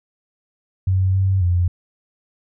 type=tone with pitch steps; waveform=sine; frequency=94.2 / 95.7 / 88.4 Hz; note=F#2 / G2 / F2; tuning=+32 / -41 / +22 cents; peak=-14 dBFS; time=0.87-1.68 s; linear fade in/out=5 ms; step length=270 ms; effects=none